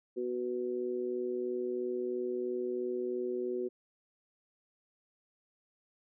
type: tone with amplitude modulation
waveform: sine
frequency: 370 Hz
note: F#4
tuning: in tune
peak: -28 dBFS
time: 0.16-3.69 s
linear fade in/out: 20 ms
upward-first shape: sine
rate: 123 Hz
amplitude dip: 85%
effects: none